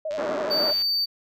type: tone with vibrato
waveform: sine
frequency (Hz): 607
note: D#5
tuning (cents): -43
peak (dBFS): -26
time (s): 0.05-0.73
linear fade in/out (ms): 5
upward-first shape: sine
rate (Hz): 12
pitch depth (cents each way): 82
type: click train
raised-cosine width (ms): 0.2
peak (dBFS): -23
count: 72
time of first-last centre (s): 0.11-0.82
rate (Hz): 100
type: band-pass noise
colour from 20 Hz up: pink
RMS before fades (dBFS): -31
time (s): 0.17-0.72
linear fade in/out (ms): 20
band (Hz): 240 to 1600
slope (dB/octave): 24
type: tone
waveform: triangle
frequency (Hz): 4594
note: D8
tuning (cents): -39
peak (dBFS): -20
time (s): 0.5-1.06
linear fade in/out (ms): 20
effects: none